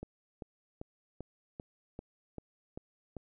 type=click train; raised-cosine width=2 ms; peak=-28 dBFS; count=9; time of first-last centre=0.03-3.167 s; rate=2.55 Hz; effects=none